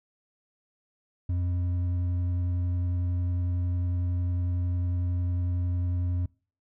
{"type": "tone with hard clipping", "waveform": "sine", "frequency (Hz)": 88.9, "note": "F2", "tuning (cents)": 31, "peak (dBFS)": -26, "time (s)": [1.29, 6.26], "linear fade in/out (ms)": 5, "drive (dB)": 4, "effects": ["noise-tail reverb RT60 0.4 s tail -25 dB re dry"]}